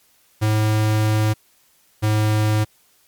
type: tone pair in turn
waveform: square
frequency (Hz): 107.8 / 107.24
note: A2 / A2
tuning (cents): -35 / -44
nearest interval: unison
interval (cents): 9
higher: first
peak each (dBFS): -16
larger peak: neither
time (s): 0.41-1.34 / 2.02-2.65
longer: first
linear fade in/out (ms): 20
effects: white hiss -58 dBFS RMS until 3.07 s + MP3 96 kbps